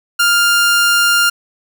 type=tone; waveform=sawtooth; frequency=1400 Hz; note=F6; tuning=4 cents sharp; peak=-6 dBFS; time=0.19-1.3 s; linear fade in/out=10 ms; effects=none